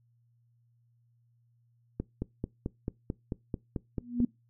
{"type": "click train", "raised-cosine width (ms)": 3, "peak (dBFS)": -19, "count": 11, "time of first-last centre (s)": [2, 4.203], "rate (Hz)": 4.54}
{"type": "tone with exponential growth", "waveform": "sine", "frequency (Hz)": 241.3, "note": "B3", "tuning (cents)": -40, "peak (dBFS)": -20, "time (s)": [3.97, 4.25], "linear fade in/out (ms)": 5, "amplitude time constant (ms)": 59}
{"effects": ["noise-tail reverb RT60 0.2 s tail -22 dB re dry", "added 118 Hz sine -65 dBFS peak until 4.49 s"]}